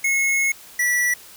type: tone pair in turn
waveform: square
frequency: 2177 / 1953 Hz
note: C#7 / B6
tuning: -32 / -20 cents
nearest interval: major second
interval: 188 cents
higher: first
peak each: -18 / -18 dBFS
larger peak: neither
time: 0.04-0.52 / 0.79-1.14 s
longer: first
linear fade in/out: 5 ms
effects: white hiss -44 dBFS RMS until 1.36 s